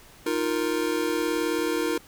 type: chord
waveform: square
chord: Eb suspended second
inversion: none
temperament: just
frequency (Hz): 311.1 / 350 / 466.7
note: Eb4 / F4 / Bb4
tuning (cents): 0 / +4 / +2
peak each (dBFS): -29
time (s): 0.26-1.98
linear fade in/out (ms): 5
effects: pink hiss -51 dBFS RMS until 2.07 s